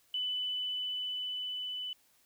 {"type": "tone with level ramp", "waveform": "sine", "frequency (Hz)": 2995, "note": "F#7", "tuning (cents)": 20, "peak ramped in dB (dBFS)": [-31, -36], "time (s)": [0.14, 1.93], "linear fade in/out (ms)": 2, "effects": ["white hiss -68 dBFS RMS until 2.25 s"]}